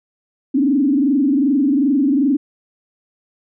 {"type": "tone with frequency modulation", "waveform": "sine", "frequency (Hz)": 277.2, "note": "C#4", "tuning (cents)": 0, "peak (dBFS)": -12, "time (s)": [0.54, 2.37], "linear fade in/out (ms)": 10, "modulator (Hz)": 22.6, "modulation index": 1.2, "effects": []}